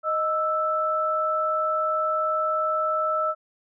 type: tone pair together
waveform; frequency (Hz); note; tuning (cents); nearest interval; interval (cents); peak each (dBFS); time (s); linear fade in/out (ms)
sine; 622.3 / 1318.6; D#5 / E6; 0 / 0; octave + minor second; 1300; -26 / -23; 0.03-3.35; 50
effects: none